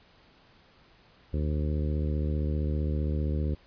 harmonic tone, 75.3 Hz, D2, 44 cents sharp, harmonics 1 / 2 / 3 / 4 / 5 / 6 / 7, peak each -27 / -33 / -37 / -39 / -41 / -43 / -44 dBFS, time 1.33-3.55 s, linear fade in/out 10 ms, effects pink hiss -59 dBFS RMS until 3.66 s + resampled to 11025 Hz

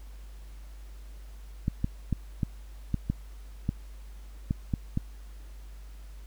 clicks, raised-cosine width 5 ms, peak -14 dBFS, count 10, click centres 1.681 / 1.844 / 2.127 / 2.432 / 2.943 / 3.1 / 3.691 / 4.509 / 4.738 / 4.974 s, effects added 50 Hz sine -42 dBFS peak until 6.26 s + pink hiss -59 dBFS RMS until 6.26 s

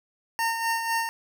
25% pulse tone with tremolo, 914 Hz, A#5, 34 cents flat, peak -19 dBFS, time 0.39-1.09 s, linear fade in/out 0 ms, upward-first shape sine, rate 4 Hz, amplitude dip 50%, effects none

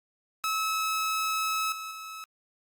sawtooth tone with level steps, 1294 Hz, E6, 32 cents flat, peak -23 / -32 / -35 dBFS, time 0.44-2.24 s, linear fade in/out 0 ms, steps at 1.72 / 1.91 s, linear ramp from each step 2 ms, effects Opus 48 kbps

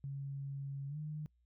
sine tone with pitch glide, 138.59 to 152.01 Hz, C#3 to D#3, 0 to -40 cents, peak -39 dBFS, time 0.04-1.26 s, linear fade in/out 0 ms, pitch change +160 cents, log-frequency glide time 0.88-0.97 s, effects noise-tail reverb RT60 0.1 s tail -24 dB re dry + added 60 Hz sine -70 dBFS peak until 1.45 s

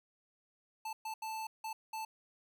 square tone bursts at uneven times, 880 Hz, A5, in tune, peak -39 dBFS, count 5, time 0.85-0.93 / 1.05-1.14 / 1.22-1.47 / 1.64-1.73 / 1.93-2.05 s, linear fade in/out 5 ms, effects 13-bit

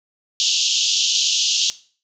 pink band-pass noise, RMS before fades -19 dBFS, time 0.4-1.7 s, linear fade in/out 0 ms, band 2800 to 6900 Hz, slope 96 dB/octave, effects noise-tail reverb RT60 0.4 s tail -17 dB re dry

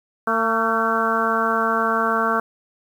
harmonic tone with a mistuned harmonic, 225.9 Hz, A3, 46 cents sharp, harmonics 1 / 2 / 3 / 4 / 5 / 6 / 7, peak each -27 / -26 / -26 / -28 / -23 / -23 / -26 dBFS, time 0.27-2.4 s, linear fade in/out 5 ms, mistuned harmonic 7, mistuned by -46 cents, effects 8-bit

